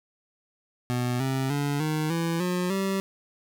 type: tone with pitch steps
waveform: 25% pulse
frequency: 123.47 / 133.1 / 143.48 / 154.67 / 166.73 / 179.73 / 193.75 Hz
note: B2 / C3 / D3 / D#3 / E3 / F3 / G3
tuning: 0 / +30 / -40 / -10 / +20 / +50 / -20 cents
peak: -21 dBFS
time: 0.9-3 s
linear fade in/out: 0 ms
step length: 300 ms
effects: none